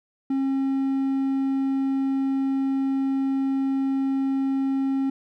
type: tone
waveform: triangle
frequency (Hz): 270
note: C#4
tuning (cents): -45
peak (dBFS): -19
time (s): 0.3-5.1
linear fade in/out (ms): 5
effects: none